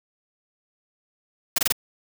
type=noise bursts; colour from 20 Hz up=white; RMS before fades=-20 dBFS; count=4; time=1.56-1.724 s; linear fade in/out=5 ms; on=23 ms; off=24 ms; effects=none